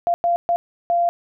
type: tone bursts at uneven times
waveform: sine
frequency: 691 Hz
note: F5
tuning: 19 cents flat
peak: -15 dBFS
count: 4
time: 0.07-0.14 / 0.24-0.36 / 0.49-0.56 / 0.9-1.09 s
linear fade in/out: 0 ms
effects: none